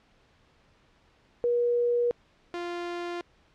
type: tone pair in turn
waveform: sine / sawtooth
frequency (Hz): 480 / 348.1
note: B4 / F4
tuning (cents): -49 / -6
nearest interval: tritone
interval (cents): 557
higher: first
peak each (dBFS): -22 / -28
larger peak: first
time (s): 1.44-2.11 / 2.54-3.21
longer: neither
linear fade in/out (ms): 0
effects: pink hiss -63 dBFS RMS until 3.54 s + low-pass 4000 Hz 12 dB/octave